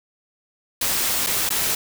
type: noise with dropouts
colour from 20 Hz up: white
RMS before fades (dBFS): -22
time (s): 0.81-1.75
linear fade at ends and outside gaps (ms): 5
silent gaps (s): 1.265-1.269 / 1.492-1.503
effects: none